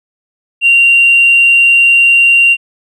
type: tone with tanh clipping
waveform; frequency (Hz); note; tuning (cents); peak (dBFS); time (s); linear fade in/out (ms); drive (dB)
triangle; 2765; F7; -18; -4; 0.61-2.57; 50; 4
effects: none